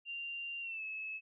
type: tone with pitch glide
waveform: sine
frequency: 2779 to 2593 Hz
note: F7 to E7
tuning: -9 to -29 cents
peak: -39 dBFS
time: 0.05-1.21 s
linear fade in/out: 50 ms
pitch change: -120 cents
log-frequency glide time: 0.61-0.83 s
effects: none